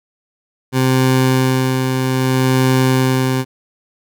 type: tone with tremolo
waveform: 20% pulse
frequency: 130.1 Hz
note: C3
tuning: 9 cents flat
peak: -6 dBFS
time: 0.72-3.45 s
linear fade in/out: 50 ms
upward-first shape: sine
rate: 0.62 Hz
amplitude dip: 40%
effects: none